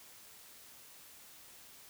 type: silence
effects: white hiss -56 dBFS RMS until 1.89 s